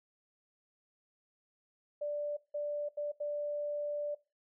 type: tone bursts at uneven times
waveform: sine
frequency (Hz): 587.3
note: D5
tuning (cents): 0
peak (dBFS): -33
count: 4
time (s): 2.01-2.37 / 2.54-2.89 / 2.97-3.12 / 3.2-4.15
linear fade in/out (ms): 10
effects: noise-tail reverb RT60 0.3 s tail -21 dB re dry